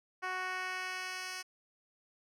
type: tone with band-pass filter sweep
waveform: 10% pulse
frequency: 370 Hz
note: F#4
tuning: in tune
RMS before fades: -39 dBFS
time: 0.22-1.43 s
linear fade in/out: 20 ms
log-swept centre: 1300 to 4900 Hz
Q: 0.81
effects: none